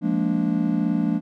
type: chord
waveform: triangle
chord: Bb dominant seventh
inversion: second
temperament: just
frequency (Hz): 174.81 / 209.8 / 233.1 / 291.4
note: F3 / Ab3 / Bb3 / D4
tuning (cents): +2 / +18 / 0 / -13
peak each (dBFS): -23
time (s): 0.01-1.21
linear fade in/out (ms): 50
effects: none